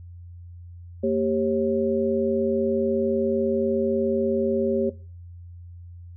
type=tone cluster; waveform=sine; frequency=229.6 / 393.3 / 543 Hz; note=A#3 / G4 / C#5; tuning=-26 / +6 / -36 cents; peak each=-24 dBFS; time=1.03-4.9 s; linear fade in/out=10 ms; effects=noise-tail reverb RT60 0.4 s tail -20 dB re dry + added 87 Hz sine -39 dBFS peak until 6.16 s